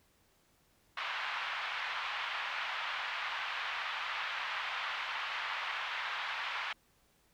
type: band-pass noise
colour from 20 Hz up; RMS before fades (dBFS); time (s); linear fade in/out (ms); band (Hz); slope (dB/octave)
pink; -38; 0.97-6.73; 5; 940 to 3300; 24
effects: pink hiss -70 dBFS RMS until 7.33 s